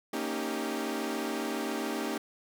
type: chord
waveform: sawtooth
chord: Eb dominant seventh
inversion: second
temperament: equal with one note detuned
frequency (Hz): 229.9 / 277.2 / 311.1 / 392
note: Bb3 / Db4 / Eb4 / G4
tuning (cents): -24 / 0 / 0 / 0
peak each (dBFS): -33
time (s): 0.13-2.18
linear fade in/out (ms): 5
effects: none